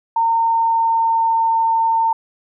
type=tone with pitch glide; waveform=sine; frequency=914 to 906.1 Hz; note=A#5 to A#5; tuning=-34 to -49 cents; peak=-13 dBFS; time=0.16-2.13 s; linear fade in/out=5 ms; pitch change=-15 cents; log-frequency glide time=0.39-1.57 s; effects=none